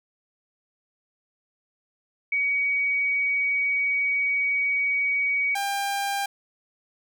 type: tone pair in turn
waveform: sine / sawtooth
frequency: 2257 / 798 Hz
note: C#7 / G5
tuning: +31 / +31 cents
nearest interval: octave + tritone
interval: 1800 cents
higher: first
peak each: -21 dBFS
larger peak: neither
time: 2.32-5.55 / 5.55-6.26 s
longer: first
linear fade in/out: 5 ms
effects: none